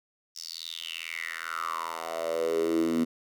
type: tone with high-pass filter sweep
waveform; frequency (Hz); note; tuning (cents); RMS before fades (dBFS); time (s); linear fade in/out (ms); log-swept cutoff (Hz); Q
10% pulse; 82.41; E2; 0; -31; 0.35-3.05; 20; 5500 to 240; 6.8
effects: none